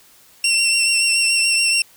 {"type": "tone with vibrato", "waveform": "20% pulse", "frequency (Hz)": 2721, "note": "F7", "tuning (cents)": -46, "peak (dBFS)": -9, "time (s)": [0.44, 1.82], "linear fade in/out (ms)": 2, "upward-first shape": "sine", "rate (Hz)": 7, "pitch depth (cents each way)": 22, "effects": ["white hiss -50 dBFS RMS until 1.96 s"]}